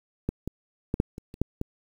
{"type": "clicks", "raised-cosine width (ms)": 3, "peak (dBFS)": [-13, -18, -12, -8, -25, -29, -10, -16], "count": 8, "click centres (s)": [0.29, 0.476, 0.941, 1.001, 1.181, 1.341, 1.416, 1.614], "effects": ["8-bit"]}